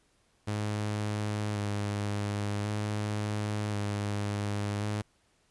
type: tone with vibrato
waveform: sawtooth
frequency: 103.83 Hz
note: G#2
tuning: in tune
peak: -26 dBFS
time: 0.47-5.02 s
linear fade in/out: 10 ms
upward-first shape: square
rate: 0.46 Hz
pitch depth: 20 cents each way
effects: pink hiss -69 dBFS RMS until 5.5 s + resampled to 24000 Hz